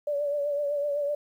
sine tone with vibrato, 578 Hz, D5, 28 cents flat, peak -25 dBFS, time 0.07-1.15 s, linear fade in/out 5 ms, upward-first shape triangle, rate 7.9 Hz, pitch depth 50 cents each way, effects 10-bit

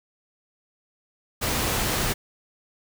pink noise, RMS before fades -25 dBFS, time 1.41-2.14 s, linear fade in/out 20 ms, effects none

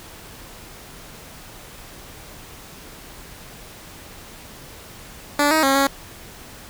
10% pulse tone with pitch steps, 290.1 / 315.2 / 271.3 / 275.5 Hz, D4 / D#4 / C#4 / C#4, -21 / +23 / -37 / -11 cents, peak -7 dBFS, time 5.39-5.87 s, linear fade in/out 2 ms, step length 120 ms, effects pink hiss -41 dBFS RMS until 6.69 s

